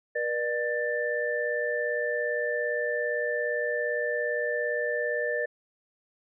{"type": "tone cluster", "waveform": "sine", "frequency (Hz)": [480.5, 598, 1772], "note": ["B4", "D5", "A6"], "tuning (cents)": [-48, 31, 12], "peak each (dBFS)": [-30, -31, -30], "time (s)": [0.15, 5.46], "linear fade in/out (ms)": 10, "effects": []}